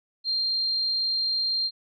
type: tone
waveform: sine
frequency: 4186 Hz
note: C8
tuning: in tune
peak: -23 dBFS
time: 0.24-1.71 s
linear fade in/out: 50 ms
effects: none